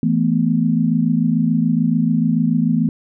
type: chord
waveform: sine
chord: E suspended fourth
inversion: none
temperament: equal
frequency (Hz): 164.81 / 220 / 246.9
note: E3 / A3 / B3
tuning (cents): 0 / 0 / 0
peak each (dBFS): -18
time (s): 0.03-2.89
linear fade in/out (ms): 2
effects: none